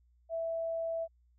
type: tone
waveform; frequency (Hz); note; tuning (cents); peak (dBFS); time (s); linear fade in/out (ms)
sine; 659.3; E5; 0; -32; 0.29-1.08; 50
effects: added 60 Hz sine -64 dBFS peak until 1.38 s